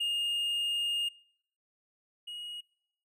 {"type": "tone pair in turn", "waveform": "triangle", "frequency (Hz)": [2836, 2887], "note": ["F7", "F#7"], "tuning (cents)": [26, -43], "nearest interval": "unison", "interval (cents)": 31, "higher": "second", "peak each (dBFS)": [-27, -37], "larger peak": "first", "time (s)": [[0, 1.09], [2.27, 2.61]], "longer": "first", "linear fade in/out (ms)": 10, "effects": ["noise-tail reverb RT60 0.7 s tail -24 dB re dry"]}